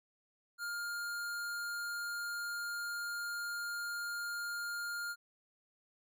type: tone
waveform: square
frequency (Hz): 1409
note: F6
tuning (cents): +15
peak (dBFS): -38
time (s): 0.58-5.16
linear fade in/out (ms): 50
effects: none